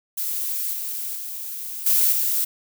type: noise with level steps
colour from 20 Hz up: violet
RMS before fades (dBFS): -26 / -29 / -32 / -18 / -22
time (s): 0.17-2.45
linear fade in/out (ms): 10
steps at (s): 0.73 / 1.15 / 1.86 / 2.12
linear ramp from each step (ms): 5
effects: none